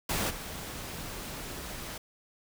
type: noise with level steps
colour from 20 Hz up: pink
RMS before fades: -30 / -40 dBFS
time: 0.09-1.98 s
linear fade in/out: 5 ms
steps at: 0.29 s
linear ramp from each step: 20 ms
effects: none